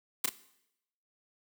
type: noise with echo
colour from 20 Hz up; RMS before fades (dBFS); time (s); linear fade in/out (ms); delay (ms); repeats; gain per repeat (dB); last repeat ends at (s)
white; -27; 0.24-0.26; 5; 33; 1; -4; 0.293
effects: noise-tail reverb RT60 0.8 s tail -17 dB re dry + high-pass 200 Hz 12 dB/octave